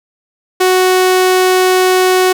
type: tone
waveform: sawtooth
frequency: 370 Hz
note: F#4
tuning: in tune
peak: -4 dBFS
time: 0.6-2.33 s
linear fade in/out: 10 ms
effects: none